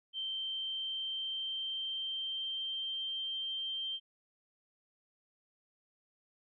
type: tone with pitch glide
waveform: sine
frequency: 3125 to 3147 Hz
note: G7 to G7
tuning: -6 to +6 cents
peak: -35 dBFS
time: 0.13-4 s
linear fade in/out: 50 ms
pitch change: +12 cents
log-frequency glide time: 0.24-3.07 s
effects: none

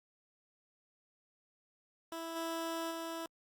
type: tone with level steps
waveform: 15% pulse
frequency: 329.6 Hz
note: E4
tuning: in tune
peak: -34 / -30 / -33 dBFS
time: 2.12-3.26 s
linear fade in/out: 2 ms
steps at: 2.35 / 2.9 s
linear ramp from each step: 20 ms
effects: Opus 48 kbps

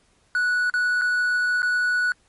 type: tone with dropouts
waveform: triangle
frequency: 1473 Hz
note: F#6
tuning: 8 cents flat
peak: -17 dBFS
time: 0.35-2.12 s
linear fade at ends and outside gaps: 1 ms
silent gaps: 0.699-0.739 / 1.013-1.018 / 1.62-1.629 s
effects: pink hiss -62 dBFS RMS until 2.28 s + MP3 48 kbps

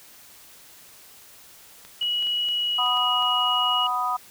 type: clicks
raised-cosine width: 0.2 ms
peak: -26 dBFS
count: 8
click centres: 1.85 / 2.028 / 2.225 / 2.27 / 2.487 / 2.863 / 2.972 / 3.224 s
type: tone with pitch glide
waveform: sine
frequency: 2918 to 2900 Hz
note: F#7 to F#7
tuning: -25 to -35 cents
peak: -22 dBFS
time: 2.01-3.87 s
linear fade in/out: 5 ms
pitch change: -10 cents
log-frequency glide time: 2.52-3.09 s
type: chord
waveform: sine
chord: B major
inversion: second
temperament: equal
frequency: 740 / 987.8 / 1244.5 Hz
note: F#5 / B5 / D#6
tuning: 0 / 0 / 0 cents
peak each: -29 / -27 / -25 dBFS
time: 2.78-4.17 s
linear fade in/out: 10 ms
effects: white hiss -49 dBFS RMS until 4.3 s

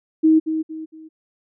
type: tone with echo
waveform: sine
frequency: 316.6 Hz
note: D#4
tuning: 30 cents sharp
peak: -10 dBFS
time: 0.23-0.4 s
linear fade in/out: 20 ms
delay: 230 ms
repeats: 3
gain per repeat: -9 dB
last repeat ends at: 1.09 s
effects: none

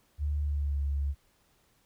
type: tone with pitch glide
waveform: sine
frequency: 73.42 to 70.51 Hz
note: D2 to C#2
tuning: 0 to +30 cents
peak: -27 dBFS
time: 0.18-1.15 s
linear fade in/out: 50 ms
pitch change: -70 cents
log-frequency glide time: 0.41-0.8 s
effects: pink hiss -68 dBFS RMS until 1.85 s

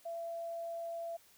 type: tone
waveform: sine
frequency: 673 Hz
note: E5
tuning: 36 cents sharp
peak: -38 dBFS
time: 0.05-1.17 s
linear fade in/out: 10 ms
effects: white hiss -64 dBFS RMS until 1.37 s

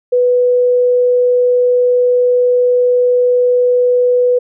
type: tone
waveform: sine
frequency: 493.9 Hz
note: B4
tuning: in tune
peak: -8 dBFS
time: 0.12-4.39 s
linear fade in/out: 10 ms
effects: none

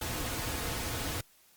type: noise with comb filter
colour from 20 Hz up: pink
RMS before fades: -35 dBFS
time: 0.01-1.21 s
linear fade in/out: 5 ms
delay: 5.1 ms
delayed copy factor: -0.5
effects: white hiss -63 dBFS RMS until 1.56 s + Opus 48 kbps

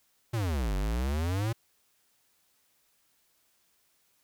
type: exponential two-way sweep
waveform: square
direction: down then up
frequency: 123.1 to 46.25 to 117.7 Hz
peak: -28 dBFS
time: 0.33-1.53 s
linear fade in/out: 10 ms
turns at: 0.75 s
effects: white hiss -70 dBFS RMS until 4.23 s

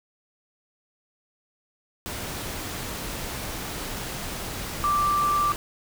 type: tone in noise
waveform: sine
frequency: 1174.7 Hz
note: D6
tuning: in tune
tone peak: -20 dBFS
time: 4.84-5.52 s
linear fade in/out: 0 ms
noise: pink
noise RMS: -33 dBFS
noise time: 2.06-5.56 s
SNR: +10 dB
effects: none

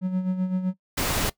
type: tone with tremolo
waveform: triangle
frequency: 185 Hz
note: F#3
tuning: in tune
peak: -18 dBFS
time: 0.01-0.74 s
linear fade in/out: 50 ms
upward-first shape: sine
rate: 7.8 Hz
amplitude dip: 60%
type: noise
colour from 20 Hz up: pink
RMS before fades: -25 dBFS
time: 0.97-1.3 s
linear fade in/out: 10 ms
effects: noise-tail reverb RT60 0.1 s tail -20 dB re dry

